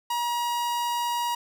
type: tone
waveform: 45% pulse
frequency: 955 Hz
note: A#5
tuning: 42 cents sharp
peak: -25 dBFS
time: 0.1-1.35 s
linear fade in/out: 5 ms
effects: none